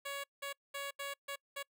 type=tone bursts at uneven times; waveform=10% pulse; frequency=560 Hz; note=C#5; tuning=18 cents sharp; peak=-31 dBFS; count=6; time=0.05-0.24 / 0.42-0.53 / 0.74-0.91 / 0.99-1.14 / 1.28-1.36 / 1.56-1.63 s; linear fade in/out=10 ms; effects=noise-tail reverb RT60 0.1 s tail -25 dB re dry